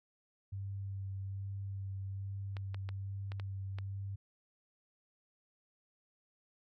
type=tone with vibrato; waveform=sine; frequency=97.7 Hz; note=G2; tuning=5 cents flat; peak=-38 dBFS; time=0.52-4.16 s; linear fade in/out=10 ms; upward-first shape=sine; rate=1.2 Hz; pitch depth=15 cents each way
type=clicks; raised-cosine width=0.3 ms; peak=-30 dBFS; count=6; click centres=2.568 / 2.745 / 2.89 / 3.319 / 3.398 / 3.786 s
effects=none